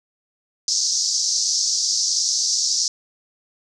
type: band-pass noise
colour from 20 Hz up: white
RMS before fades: -21 dBFS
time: 0.68-2.88 s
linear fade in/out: 2 ms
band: 4800 to 6300 Hz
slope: 48 dB/octave
effects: none